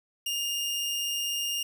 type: tone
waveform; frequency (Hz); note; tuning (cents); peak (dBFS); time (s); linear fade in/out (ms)
sawtooth; 2824; F7; +19; -25; 0.26-1.63; 5
effects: none